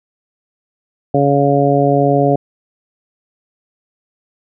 harmonic tone, 140.9 Hz, C#3, 29 cents sharp, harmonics 1 / 2 / 3 / 4 / 5, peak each -16 / -16 / -16 / -16 / -16 dBFS, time 1.14-2.36 s, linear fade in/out 5 ms, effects none

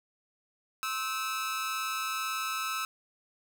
sawtooth tone with amplitude modulation, 1300 Hz, E6, 24 cents flat, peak -24 dBFS, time 0.83-2.85 s, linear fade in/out 0 ms, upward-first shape sine, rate 242 Hz, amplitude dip 75%, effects 10-bit

